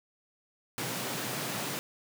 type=high-pass noise; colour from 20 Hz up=pink; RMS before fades=-35 dBFS; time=0.78-1.79 s; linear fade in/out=0 ms; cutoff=110 Hz; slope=96 dB/octave; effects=none